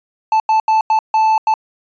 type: tone bursts at uneven times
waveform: triangle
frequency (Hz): 877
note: A5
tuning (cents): -6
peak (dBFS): -8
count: 6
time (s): 0.32-0.4 / 0.49-0.6 / 0.68-0.81 / 0.9-0.99 / 1.14-1.38 / 1.47-1.54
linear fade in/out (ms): 2
effects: resampled to 16000 Hz